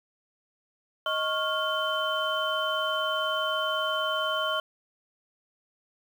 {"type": "tone cluster", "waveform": "sine", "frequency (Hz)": [626, 1099, 1405, 3076], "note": ["D#5", "C#6", "F6", "G7"], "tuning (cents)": [10, -15, 10, -33], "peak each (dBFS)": -31, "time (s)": [1.06, 4.6], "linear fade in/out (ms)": 2, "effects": ["8-bit"]}